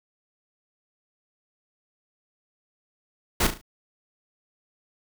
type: noise with echo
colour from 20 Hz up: pink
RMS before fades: -21 dBFS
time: 3.4-3.47 s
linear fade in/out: 5 ms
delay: 36 ms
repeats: 4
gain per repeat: -8 dB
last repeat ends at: 3.614 s
effects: none